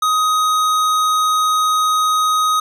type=tone with hard clipping; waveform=sine; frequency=1255 Hz; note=D#6; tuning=15 cents sharp; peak=-15 dBFS; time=0.02-2.6 s; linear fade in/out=5 ms; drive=15 dB; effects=none